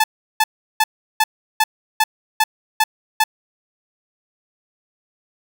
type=tone bursts; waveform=sawtooth; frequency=872 Hz; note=A5; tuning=16 cents flat; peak=-8 dBFS; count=9; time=0-3.24 s; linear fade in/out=5 ms; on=40 ms; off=360 ms; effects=none